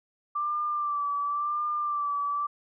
sine tone with vibrato, 1174.7 Hz, D6, in tune, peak -26 dBFS, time 0.35-2.47 s, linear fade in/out 10 ms, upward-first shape sine, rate 0.94 Hz, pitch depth 39 cents each way, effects none

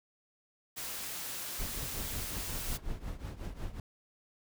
white noise, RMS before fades -40 dBFS, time 0.76-2.78 s, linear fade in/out 20 ms
brown noise with tremolo, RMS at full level -36 dBFS, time 1.59-3.8 s, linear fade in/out 2 ms, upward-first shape triangle, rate 5.5 Hz, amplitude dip 85%
effects none

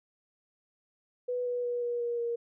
sine tone with pitch steps, 493.9 / 489.1 / 484.3 / 479.6 / 474.9 / 470.2 Hz, B4 / B4 / B4 / A#4 / A#4 / A#4, 0 / -17 / -34 / +49 / +32 / +15 cents, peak -29 dBFS, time 1.28-2.36 s, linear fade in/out 10 ms, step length 180 ms, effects none

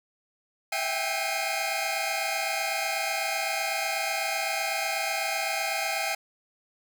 sawtooth tone cluster, 656 / 772 / 800 / 2132 / 2469 Hz, E5 / G5 / G5 / C7 / D#7, -9 / -27 / +35 / +32 / -14 cents, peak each -30 dBFS, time 0.72-6.15 s, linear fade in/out 5 ms, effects 9-bit

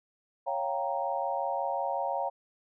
sine chord, G half-diminished seventh, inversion second, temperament equal, 554.4 / 698.5 / 784 / 932.3 Hz, Db5 / F5 / G5 / Bb5, 0 / 0 / 0 / 0 cents, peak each -34 dBFS, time 0.46-2.3 s, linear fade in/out 20 ms, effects none

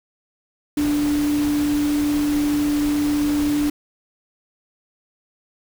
sine tone in noise, 293.7 Hz, D4, in tune, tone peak -17 dBFS, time 0.77-3.7 s, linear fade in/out 5 ms, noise pink, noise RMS -31 dBFS, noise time 0.77-3.7 s, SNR +11 dB, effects none

